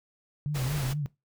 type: tone with vibrato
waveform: sine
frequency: 138.7 Hz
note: C#3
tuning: 1 cent sharp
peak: -27 dBFS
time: 0.46-1.06 s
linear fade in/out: 0 ms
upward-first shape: sine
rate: 4.3 Hz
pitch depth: 140 cents each way
type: noise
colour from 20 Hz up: pink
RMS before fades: -36 dBFS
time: 0.54-0.94 s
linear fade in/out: 20 ms
effects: noise-tail reverb RT60 0.2 s tail -20 dB re dry